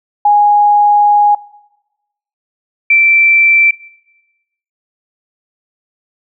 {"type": "tone pair in turn", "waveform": "sine", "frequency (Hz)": [827, 2339], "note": ["G#5", "D7"], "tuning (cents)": [-8, -8], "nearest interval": "octave + tritone", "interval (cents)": 1800, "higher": "second", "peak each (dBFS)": -5, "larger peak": "neither", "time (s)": [[0.25, 1.35], [2.9, 3.71]], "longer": "first", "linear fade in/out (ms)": 5, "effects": ["noise-tail reverb RT60 1.0 s tail -21 dB re dry"]}